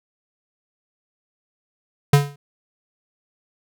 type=tone with exponential decay; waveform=square; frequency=142.9 Hz; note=D3; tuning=47 cents flat; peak=-8 dBFS; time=2.13-2.36 s; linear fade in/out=5 ms; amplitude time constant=49 ms; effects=none